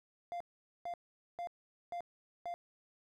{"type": "tone bursts", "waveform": "triangle", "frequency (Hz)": 696, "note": "F5", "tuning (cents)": -6, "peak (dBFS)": -36, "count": 5, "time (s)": [0.32, 2.54], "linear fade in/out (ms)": 0, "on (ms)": 84, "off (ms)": 450, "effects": []}